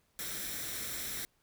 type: noise with comb filter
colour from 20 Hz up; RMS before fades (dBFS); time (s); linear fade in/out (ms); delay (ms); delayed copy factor
white; -39; 0.19-1.25; 0; 0.53; +0.55
effects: pink hiss -73 dBFS RMS until 1.42 s